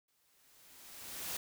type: noise with exponential growth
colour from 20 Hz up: white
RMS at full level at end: -38 dBFS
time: 0.08-1.37 s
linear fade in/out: 5 ms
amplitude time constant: 280 ms
effects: none